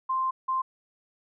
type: tone bursts at uneven times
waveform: sine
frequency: 1046.5 Hz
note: C6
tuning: in tune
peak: -24 dBFS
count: 2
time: 0.09-0.31 / 0.48-0.62 s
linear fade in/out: 10 ms
effects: none